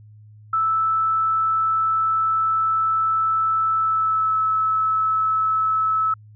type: tone with pitch glide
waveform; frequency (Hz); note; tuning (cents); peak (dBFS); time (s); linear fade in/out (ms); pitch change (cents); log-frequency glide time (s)
sine; 1315 to 1302.2; E6 to E6; -5 to -22; -17; 0.53-6.14; 5; -17; 3.78-4.38
effects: added 106 Hz sine -43 dBFS peak until 6.35 s